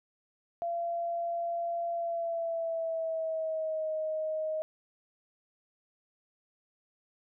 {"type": "tone with pitch glide", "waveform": "sine", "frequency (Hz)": [683, 626.3], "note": ["F5", "D#5"], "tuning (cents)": [-39, 11], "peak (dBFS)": -30, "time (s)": [0.62, 4.62], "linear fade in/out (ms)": 0, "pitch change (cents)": -150, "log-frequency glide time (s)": [1.91, 3.91], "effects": []}